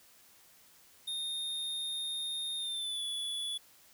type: tone with pitch glide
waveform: square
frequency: 3673 to 3427 Hz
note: A#7 to A7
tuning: -26 to -46 cents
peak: -35 dBFS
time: 1.07-3.58 s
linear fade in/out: 10 ms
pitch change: -120 cents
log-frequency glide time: 2.57-3.03 s
effects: white hiss -61 dBFS RMS until 3.93 s